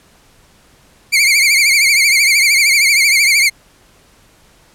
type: tone with vibrato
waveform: sawtooth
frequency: 2235 Hz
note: C#7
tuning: 14 cents sharp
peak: -5 dBFS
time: 1.12-3.5 s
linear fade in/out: 20 ms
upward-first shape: triangle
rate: 13 Hz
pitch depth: 130 cents each way
effects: pink hiss -49 dBFS RMS until 4.74 s + low-pass 12000 Hz 12 dB/octave